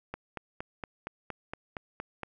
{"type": "click train", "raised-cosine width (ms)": 0.5, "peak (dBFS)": -21, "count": 10, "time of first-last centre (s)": [0.14, 2.233], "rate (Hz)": 4.3, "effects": []}